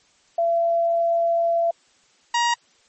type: tone pair in turn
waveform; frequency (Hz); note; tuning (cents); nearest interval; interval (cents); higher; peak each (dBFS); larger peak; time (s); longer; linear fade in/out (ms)
sine / sawtooth; 676 / 947.4; E5 / A#5; +43 / +28; tritone; 585; second; -17 / -14; second; 0.38-1.71 / 2.34-2.54; first; 5
effects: white hiss -59 dBFS RMS until 2.88 s + MP3 32 kbps